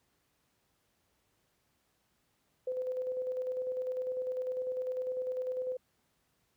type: tone with tremolo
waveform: sine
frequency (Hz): 509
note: C5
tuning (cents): -48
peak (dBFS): -31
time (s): 2.67-5.77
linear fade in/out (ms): 5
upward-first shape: square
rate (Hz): 10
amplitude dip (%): 35
effects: pink hiss -75 dBFS RMS until 6.56 s + high-pass 60 Hz 12 dB/octave